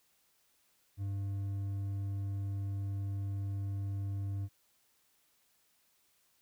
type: tone with hard clipping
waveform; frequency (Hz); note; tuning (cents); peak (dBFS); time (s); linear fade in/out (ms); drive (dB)
triangle; 99; G2; +18; -35; 0.97-4.49; 50; 7
effects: white hiss -72 dBFS RMS until 6.41 s